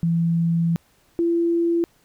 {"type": "tone pair in turn", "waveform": "sine", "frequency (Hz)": [167.5, 338.7], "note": ["E3", "E4"], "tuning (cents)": [28, 47], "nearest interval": "octave", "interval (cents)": 1219, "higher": "second", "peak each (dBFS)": -17, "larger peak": "neither", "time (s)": [[0.03, 0.76], [1.19, 1.84]], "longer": "first", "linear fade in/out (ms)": 0, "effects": ["pink hiss -60 dBFS RMS until 2.04 s"]}